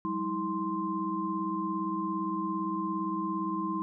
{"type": "tone cluster", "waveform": "sine", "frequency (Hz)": [184.6, 202.1, 321.3, 1046], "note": ["F#3", "G#3", "E4", "C6"], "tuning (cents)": [-4, -47, -44, -1], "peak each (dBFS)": [-39, -37, -33, -33], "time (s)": [0.05, 3.82], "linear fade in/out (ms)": 0, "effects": []}